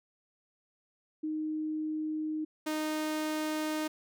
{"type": "tone pair in turn", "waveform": ["sine", "sawtooth"], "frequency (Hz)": [310, 308.9], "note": ["D#4", "D#4"], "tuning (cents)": [-6, -12], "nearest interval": "unison", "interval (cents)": 6, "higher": "first", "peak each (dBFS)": [-31, -27], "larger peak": "second", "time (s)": [[1.23, 2.45], [2.66, 3.88]], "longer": "neither", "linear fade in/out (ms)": 10, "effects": []}